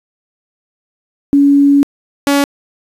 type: tone pair in turn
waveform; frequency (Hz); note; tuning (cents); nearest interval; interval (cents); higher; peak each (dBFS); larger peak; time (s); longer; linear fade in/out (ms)
sine / sawtooth; 282.4 / 282.4; C#4 / C#4; +32 / +32; unison; 0; neither; -5; neither; 1.33-1.83 / 2.27-2.44; first; 0
effects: resampled to 32000 Hz + 7-bit

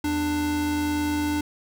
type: tone pair together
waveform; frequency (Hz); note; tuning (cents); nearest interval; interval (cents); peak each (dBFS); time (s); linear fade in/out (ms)
square; 82.41 / 296.4; E2 / D4; 0 / +16; octave + minor seventh; 2216; -33 / -24; 0.04-1.41; 5
effects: none

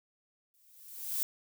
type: noise with exponential growth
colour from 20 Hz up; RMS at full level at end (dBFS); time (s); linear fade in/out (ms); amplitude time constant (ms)
violet; -30; 0.54-1.23; 0; 150
effects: none

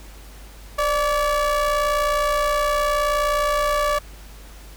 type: ring-modulated tone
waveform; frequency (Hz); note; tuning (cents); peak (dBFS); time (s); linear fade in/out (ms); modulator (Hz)
square; 281.8; C#4; +29; -16; 0.78-3.99; 10; 875
effects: added 50 Hz sine -40 dBFS peak until 4.76 s + pink hiss -46 dBFS RMS until 4.76 s

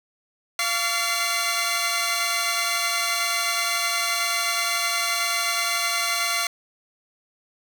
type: tone cluster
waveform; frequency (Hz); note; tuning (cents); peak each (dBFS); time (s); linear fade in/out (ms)
15% pulse; 690 / 1137 / 1391 / 1765 / 2062; F5 / C#6 / F6 / A6 / C7; -21 / +44 / -7 / +5 / -26; -23 / -21 / -24 / -29 / -20; 0.59-6.47; 2
effects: none

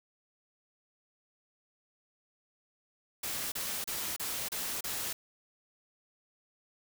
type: noise bursts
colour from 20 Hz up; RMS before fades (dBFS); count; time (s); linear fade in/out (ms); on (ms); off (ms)
white; -36; 6; 3.23-5.13; 5; 290; 32
effects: none

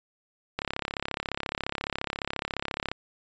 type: click train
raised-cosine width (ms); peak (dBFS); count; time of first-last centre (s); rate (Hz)
0.3; -13; 81; 0.59-2.916; 34.4
effects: resampled to 16000 Hz

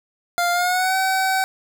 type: tone with pitch glide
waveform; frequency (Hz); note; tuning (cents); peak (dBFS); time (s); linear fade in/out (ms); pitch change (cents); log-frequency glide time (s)
25% pulse; 698.5 to 761.7; F5 to G5; 0 to -50; -14; 0.38-1.44; 0; +150; 0.52-0.95
effects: none

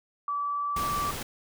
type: tone with pitch glide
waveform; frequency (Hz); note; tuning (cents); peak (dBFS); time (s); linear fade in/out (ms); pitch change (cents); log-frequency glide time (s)
sine; 1153 to 1161.7; D6 to D6; -32 to -19; -27; 0.28-1.11; 2; +13; 0.4-0.98
type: noise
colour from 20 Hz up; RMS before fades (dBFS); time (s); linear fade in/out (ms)
pink; -35; 0.76-1.23; 5
effects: none

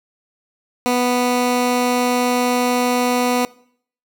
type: tone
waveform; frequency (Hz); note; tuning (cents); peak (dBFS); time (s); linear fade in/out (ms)
15% pulse; 246.9; B3; 0; -9; 0.86-3.45; 0
effects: noise-tail reverb RT60 0.6 s tail -22 dB re dry

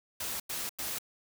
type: noise bursts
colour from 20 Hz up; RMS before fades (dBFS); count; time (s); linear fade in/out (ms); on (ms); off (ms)
white; -36; 3; 0.2-0.986; 5; 200; 93
effects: none

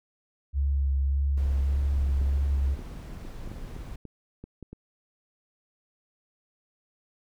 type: tone with vibrato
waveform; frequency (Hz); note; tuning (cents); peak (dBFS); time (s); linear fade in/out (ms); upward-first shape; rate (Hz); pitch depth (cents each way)
sine; 69; C#2; -7; -22; 0.53-2.77; 50; sine; 1.7; 21
type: noise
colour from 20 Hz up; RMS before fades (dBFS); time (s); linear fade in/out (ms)
brown; -39; 1.37-3.96; 5
type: clicks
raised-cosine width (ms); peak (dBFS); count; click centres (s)
3; -28; 11; 2.09 / 2.215 / 2.792 / 3.251 / 3.475 / 3.516 / 3.765 / 4.053 / 4.44 / 4.627 / 4.73
effects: none

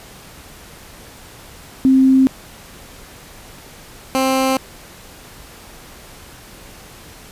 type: tone pair in turn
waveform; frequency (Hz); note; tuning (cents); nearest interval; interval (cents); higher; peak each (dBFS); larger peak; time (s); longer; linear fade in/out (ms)
sine / 15% pulse; 263.9 / 263.9; C4 / C4; +15 / +15; unison; 0; neither; -8; neither; 1.85-2.27 / 4.15-4.57; neither; 0
effects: pink hiss -40 dBFS RMS until 7.31 s + resampled to 32000 Hz

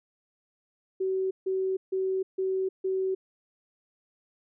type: tone bursts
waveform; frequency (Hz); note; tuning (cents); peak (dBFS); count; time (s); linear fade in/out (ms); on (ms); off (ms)
sine; 379.1; F#4; +42; -25; 5; 1-3.15; 10; 310; 150
effects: none

